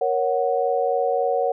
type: chord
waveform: sine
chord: F# major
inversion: first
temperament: equal with one note detuned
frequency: 470.8 / 554.4 / 740 Hz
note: A#4 / C#5 / F#5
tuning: +17 / 0 / 0 cents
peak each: -23 dBFS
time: 0.01-1.52 s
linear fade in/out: 5 ms
effects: none